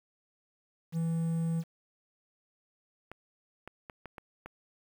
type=tone; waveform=triangle; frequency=164.81 Hz; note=E3; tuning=in tune; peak=-26 dBFS; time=0.92-1.64 s; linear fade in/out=50 ms
type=clicks; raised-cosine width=0.5 ms; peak=-28 dBFS; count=6; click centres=3.116 / 3.676 / 3.898 / 4.057 / 4.182 / 4.46 s
effects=9-bit